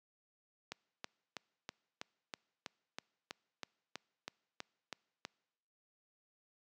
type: click train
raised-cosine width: 0.2 ms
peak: -24 dBFS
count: 15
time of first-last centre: 0.72-5.251 s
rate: 3.09 Hz
effects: noise-tail reverb RT60 1.0 s tail -26 dB re dry + high-pass 150 Hz 12 dB/octave